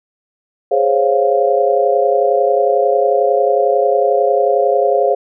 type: chord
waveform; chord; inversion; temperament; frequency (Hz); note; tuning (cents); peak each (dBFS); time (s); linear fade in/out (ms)
sine; Db major seventh; second; equal; 415.3 / 523.3 / 554.4 / 698.5; Ab4 / C5 / Db5 / F5; 0 / 0 / 0 / 0; -16; 0.71-5.15; 10
effects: none